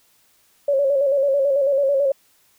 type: tone with vibrato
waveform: sine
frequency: 554.4 Hz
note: C#5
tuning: in tune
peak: -15 dBFS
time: 0.68-2.12 s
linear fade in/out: 5 ms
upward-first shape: square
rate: 9.1 Hz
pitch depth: 51 cents each way
effects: white hiss -59 dBFS RMS until 2.58 s